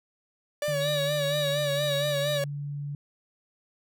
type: tone with vibrato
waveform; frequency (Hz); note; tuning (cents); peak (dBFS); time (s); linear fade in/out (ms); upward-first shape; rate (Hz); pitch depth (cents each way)
45% pulse; 578; D5; -28; -26; 0.62-2.44; 2; sine; 4.3; 55
type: tone with pitch glide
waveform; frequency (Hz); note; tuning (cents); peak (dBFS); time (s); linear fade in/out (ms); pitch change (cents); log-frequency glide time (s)
sine; 148.9 to 143.91; D3 to D3; +24 to -35; -31; 0.68-2.95; 2; -59; 1.43-1.66
type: tone with tremolo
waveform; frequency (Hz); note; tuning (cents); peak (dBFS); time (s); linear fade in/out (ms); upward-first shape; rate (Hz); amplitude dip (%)
triangle; 3815; A#7; +39; -29; 0.8-2.39; 20; triangle; 2; 45
effects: none